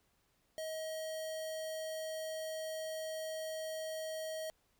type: tone with notch filter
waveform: square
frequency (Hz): 634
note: D#5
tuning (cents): +32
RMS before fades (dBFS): -41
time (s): 0.58-4.5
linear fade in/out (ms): 0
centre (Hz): 1400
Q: 1
effects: pink hiss -75 dBFS RMS until 4.79 s